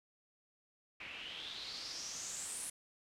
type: noise with low-pass filter sweep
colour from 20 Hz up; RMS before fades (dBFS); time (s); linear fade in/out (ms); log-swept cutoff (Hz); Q
white; -45; 1-2.7; 5; 2400 to 9900; 5.4
effects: none